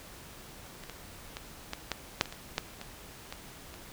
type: clicks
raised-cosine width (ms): 0.2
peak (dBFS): -28 / -24 / -20 / -17 / -13 / -6 / -24 / -23 / -11 / -23 / -21 / -30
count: 12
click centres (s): 0.837 / 0.897 / 1.369 / 1.734 / 1.917 / 2.211 / 2.257 / 2.325 / 2.581 / 2.814 / 3.325 / 3.741
effects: pink hiss -49 dBFS RMS until 3.92 s